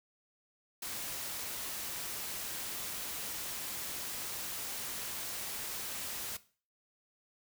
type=noise; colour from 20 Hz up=white; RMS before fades=-40 dBFS; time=0.82-6.37 s; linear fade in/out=5 ms; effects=noise-tail reverb RT60 0.4 s tail -17 dB re dry